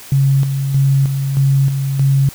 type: tone with tremolo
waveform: sine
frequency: 136.9 Hz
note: C#3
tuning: 21 cents flat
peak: -9 dBFS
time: 0.12-2.29 s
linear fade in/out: 2 ms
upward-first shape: square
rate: 1.6 Hz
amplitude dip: 50%
effects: white hiss -36 dBFS RMS until 2.34 s